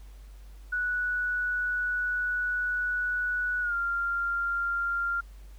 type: tone with pitch glide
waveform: sine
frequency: 1474 to 1391.3 Hz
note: F#6 to F6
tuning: -7 to -7 cents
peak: -26 dBFS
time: 0.72-5.21 s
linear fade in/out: 10 ms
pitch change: -100 cents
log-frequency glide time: 3.61-3.75 s
effects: added 49 Hz sine -44 dBFS peak until 5.58 s + pink hiss -61 dBFS RMS until 5.58 s